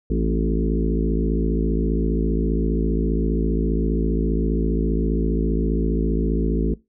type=harmonic tone with a mistuned harmonic; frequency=55 Hz; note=A1; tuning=in tune; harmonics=1 / 3 / 4 / 5 / 6 / 7 / 8; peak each=-21 / -26 / -27 / -28 / -29 / -29 / -30 dBFS; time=0.1-6.74 s; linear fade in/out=5 ms; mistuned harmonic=5; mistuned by=-42 cents; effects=noise-tail reverb RT60 0.2 s tail -19 dB re dry